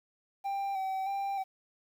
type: tone with vibrato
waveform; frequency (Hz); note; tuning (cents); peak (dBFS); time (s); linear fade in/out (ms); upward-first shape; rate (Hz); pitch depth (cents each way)
triangle; 778; G5; -13; -29; 0.44-1.44; 20; square; 1.6; 28
effects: 10-bit